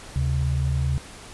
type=tone pair together; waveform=sine; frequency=74.59 / 132.9 Hz; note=D2 / C3; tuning=+27 / +27 cents; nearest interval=minor seventh; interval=1000 cents; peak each=-23 dBFS; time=0.16-0.98 s; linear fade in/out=0 ms; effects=pink hiss -42 dBFS RMS until 1.33 s + resampled to 24000 Hz